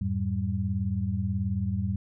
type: tone cluster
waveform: sine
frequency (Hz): 87.7 / 106.2 / 194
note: F2 / G#2 / G3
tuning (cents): +8 / +39 / -18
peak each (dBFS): -30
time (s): 0.01-1.96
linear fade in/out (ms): 5
effects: none